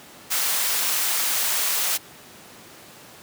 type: high-pass noise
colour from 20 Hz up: white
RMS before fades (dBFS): -23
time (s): 0.3-1.98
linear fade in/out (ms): 20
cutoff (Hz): 660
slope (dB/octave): 12
effects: pink hiss -45 dBFS RMS until 3.22 s + high-pass 150 Hz 12 dB/octave